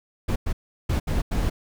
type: noise bursts at uneven times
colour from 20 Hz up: brown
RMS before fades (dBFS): -23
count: 5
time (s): 0.28-0.36 / 0.46-0.53 / 0.89-1 / 1.07-1.22 / 1.31-1.5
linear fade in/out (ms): 10
effects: none